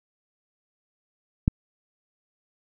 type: click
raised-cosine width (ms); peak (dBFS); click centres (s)
5; -6; 1.479
effects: none